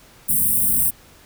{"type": "band-stop noise", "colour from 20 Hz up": "white", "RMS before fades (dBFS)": -18, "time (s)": [0.28, 0.91], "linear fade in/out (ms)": 20, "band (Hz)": [280, 8400], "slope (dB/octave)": 96, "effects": ["pink hiss -49 dBFS RMS until 1.25 s"]}